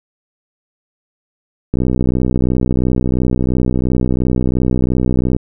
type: click train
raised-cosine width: 3 ms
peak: -3 dBFS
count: 229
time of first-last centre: 1.74-5.365 s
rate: 62.9 Hz
effects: none